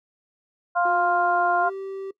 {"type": "harmonic tone", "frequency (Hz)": 350, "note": "F4", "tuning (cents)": 4, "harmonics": [2, 3, 4], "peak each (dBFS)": [-21, -25, -25], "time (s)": [0.75, 1.7], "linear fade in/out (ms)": 20}
{"type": "tone with pitch glide", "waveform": "triangle", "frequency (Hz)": [357.9, 388], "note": ["F4", "G4"], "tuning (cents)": [42, -18], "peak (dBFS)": -28, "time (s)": [0.85, 2.11], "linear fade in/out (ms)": 5, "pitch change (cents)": 140, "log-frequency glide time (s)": [1.61, 1.67]}
{"effects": ["noise-tail reverb RT60 0.1 s tail -20 dB re dry"]}